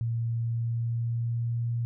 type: tone with pitch glide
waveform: sine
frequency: 115.9 to 117.79 Hz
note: A#2 to A#2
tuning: -10 to +18 cents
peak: -26 dBFS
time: 0.01-1.85 s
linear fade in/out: 0 ms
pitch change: +28 cents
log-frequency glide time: 0.36-1.69 s
effects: none